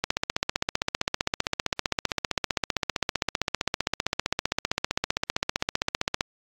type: click train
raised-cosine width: 0.2 ms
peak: -6 dBFS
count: 96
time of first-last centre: 0.04-6.209 s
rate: 15.4 Hz
effects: AAC 48 kbps